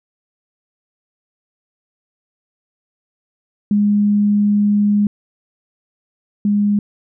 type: tone pair in turn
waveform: sine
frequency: 206.1 / 205.4 Hz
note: G#3 / G#3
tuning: -13 / -19 cents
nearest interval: unison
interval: 6 cents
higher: first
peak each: -11 / -12 dBFS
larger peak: first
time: 3.71-5.07 / 6.45-6.79 s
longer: first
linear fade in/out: 2 ms
effects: none